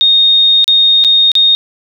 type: tone with dropouts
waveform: sine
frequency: 3700 Hz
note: A#7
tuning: 14 cents flat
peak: -5 dBFS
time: 0.01-1.55 s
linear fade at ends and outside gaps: 0 ms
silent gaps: 0.643-0.679 / 1.04-1.047 / 1.317-1.353 s
effects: none